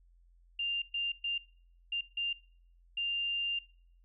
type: tone bursts at uneven times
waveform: sine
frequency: 2794 Hz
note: F7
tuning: in tune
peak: -31 dBFS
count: 6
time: 0.59-0.82 / 0.94-1.12 / 1.24-1.38 / 1.92-2.01 / 2.17-2.33 / 2.97-3.59 s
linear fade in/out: 5 ms
effects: noise-tail reverb RT60 0.6 s tail -23 dB re dry + added 43 Hz sine -60 dBFS peak until 4.04 s